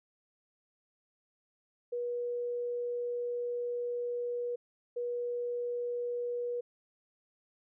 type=tone bursts at uneven times; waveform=sine; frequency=483.2 Hz; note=B4; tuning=38 cents flat; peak=-32 dBFS; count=2; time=1.92-4.56 / 4.96-6.61 s; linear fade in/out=10 ms; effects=none